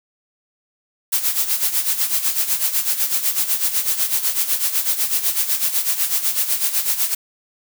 blue noise with tremolo, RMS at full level -17 dBFS, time 1.12-7.15 s, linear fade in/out 10 ms, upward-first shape sine, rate 8 Hz, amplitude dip 70%, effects none

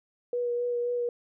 sine tone with vibrato, 483.2 Hz, B4, 38 cents flat, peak -26 dBFS, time 0.33-1.09 s, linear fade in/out 2 ms, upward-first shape sine, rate 3.8 Hz, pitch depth 15 cents each way, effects none

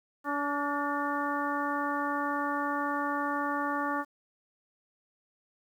harmonic tone with a mistuned harmonic, 287.3 Hz, D4, 38 cents flat, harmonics 1 / 2 / 3 / 4 / 5 / 6, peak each -34 / -38 / -35 / -33 / -37 / -39 dBFS, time 0.24-4.05 s, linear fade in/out 50 ms, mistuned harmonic 6, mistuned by +59 cents, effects 10-bit

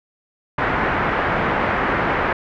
white low-pass noise, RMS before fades -20 dBFS, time 0.58-2.33 s, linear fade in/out 5 ms, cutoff 1800 Hz, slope 24 dB/octave, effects none

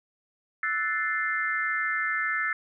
sine chord, F# half-diminished seventh, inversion third, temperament equal, 1318.5 / 1480 / 1760 / 2093 Hz, E6 / F#6 / A6 / C7, 0 / 0 / 0 / 0 cents, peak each -32 / -34 / -28 / -31 dBFS, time 0.63-2.53 s, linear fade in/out 2 ms, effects none

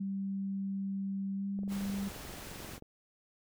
sine tone with pitch glide, 195.4 to 198.01 Hz, G3 to G3, -5 to +18 cents, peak -33 dBFS, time 0-2.09 s, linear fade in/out 10 ms, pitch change +23 cents, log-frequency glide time 1.35-1.46 s
click train, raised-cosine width 2 ms, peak -35 dBFS, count 29, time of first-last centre 1.59-2.823 s, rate 22.7 Hz
pink noise, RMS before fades -46 dBFS, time 1.68-2.8 s, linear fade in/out 50 ms
effects none

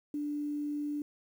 sine tone with quantisation, 293.7 Hz, D4, in tune, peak -32 dBFS, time 0.14-1.02 s, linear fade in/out 2 ms, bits 10, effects none

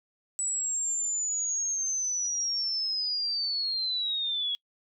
sine linear sweep, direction down, 7902 to 3322 Hz, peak -27 dBFS, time 0.39-4.55 s, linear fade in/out 0 ms, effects noise-tail reverb RT60 0.1 s tail -26 dB re dry

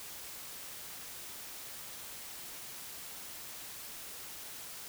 silence, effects white hiss -46 dBFS RMS until 4.88 s

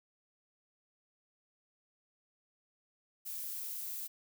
violet noise, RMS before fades -41 dBFS, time 3.25-4.08 s, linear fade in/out 20 ms, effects none

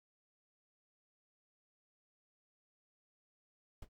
brown noise with exponential decay, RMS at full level -40 dBFS, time 3.82-3.89 s, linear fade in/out 5 ms, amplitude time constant 15 ms, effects none

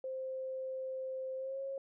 sine tone with pitch glide, 523.3 to 543 Hz, C5 to C#5, 0 to -36 cents, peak -37 dBFS, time 0.04-1.78 s, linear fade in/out 2 ms, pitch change +64 cents, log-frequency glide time 1.37-1.6 s, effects none

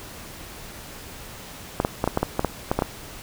clicks, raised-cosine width 1 ms, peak -6 dBFS, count 11, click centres 1.801 / 1.849 / 2.041 / 2.076 / 2.174 / 2.23 / 2.394 / 2.447 / 2.715 / 2.79 / 2.822 s, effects pink hiss -40 dBFS RMS until 3.22 s

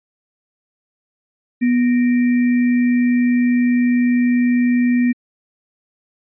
sine tone with sample-and-hold, 244.9 Hz, B3, 14 cents flat, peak -12 dBFS, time 1.61-5.13 s, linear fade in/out 20 ms, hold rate 2100 Hz, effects resampled to 8000 Hz

